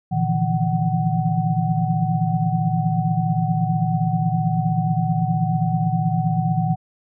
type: tone cluster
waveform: sine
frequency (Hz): 116.9 / 149.2 / 164.8 / 174.2 / 749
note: A#2 / D3 / E3 / F3 / F#5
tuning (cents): +5 / +28 / 0 / -4 / +21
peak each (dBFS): -24 / -24 / -21 / -28 / -25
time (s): 0.11-6.76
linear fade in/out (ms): 20
effects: none